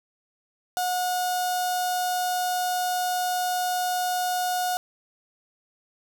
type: tone with notch filter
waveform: sawtooth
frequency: 725 Hz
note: F#5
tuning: 35 cents flat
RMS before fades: -26 dBFS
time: 0.77-4.77 s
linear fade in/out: 0 ms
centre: 2100 Hz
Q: 0.93
effects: none